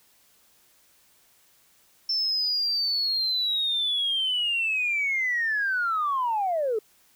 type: linear sweep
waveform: sine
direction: down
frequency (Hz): 5350 to 411.7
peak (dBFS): -22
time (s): 2.09-6.79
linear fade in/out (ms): 5
effects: tanh soft clip ceiling -18 dBFS + white hiss -61 dBFS RMS until 7.15 s